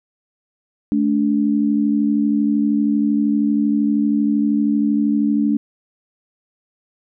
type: tone pair together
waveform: sine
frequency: 216.3 / 289.1 Hz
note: A3 / D4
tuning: -29 / -27 cents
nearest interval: perfect fourth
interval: 502 cents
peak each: -17 dBFS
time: 0.92-5.57 s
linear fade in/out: 0 ms
effects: none